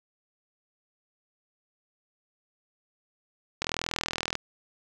click train, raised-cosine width 0.2 ms, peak -11 dBFS, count 31, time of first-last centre 3.62-4.353 s, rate 40.9 Hz, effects none

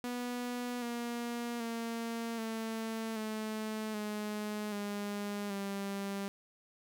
sawtooth tone with pitch steps, 244.7 / 237.5 / 230.4 / 223.6 / 217 / 210.6 / 204.3 / 198.3 Hz, B3 / A#3 / A#3 / A3 / A3 / G#3 / G#3 / G3, -16 / +33 / -20 / +28 / -24 / +24 / -28 / +20 cents, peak -32 dBFS, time 0.04-6.28 s, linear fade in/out 0 ms, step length 780 ms, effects none

